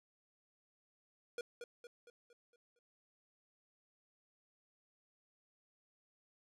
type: tone with echo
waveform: square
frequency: 478.5 Hz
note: A#4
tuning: 45 cents sharp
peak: -40 dBFS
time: 1.38-1.41 s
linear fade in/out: 2 ms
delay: 230 ms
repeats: 6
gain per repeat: -6 dB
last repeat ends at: 2.79 s
effects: low-pass 9000 Hz 12 dB/octave